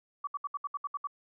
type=tone bursts; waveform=sine; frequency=1143 Hz; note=D6; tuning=47 cents flat; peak=-31 dBFS; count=9; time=0.24-1.072 s; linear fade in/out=5 ms; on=32 ms; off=68 ms; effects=none